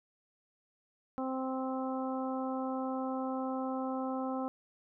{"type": "harmonic tone", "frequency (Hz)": 261.6, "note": "C4", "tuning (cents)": 0, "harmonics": [1, 2, 3, 4, 5], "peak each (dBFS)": [-35, -39, -40, -44, -45], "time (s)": [1.18, 4.48], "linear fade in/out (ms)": 0, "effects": []}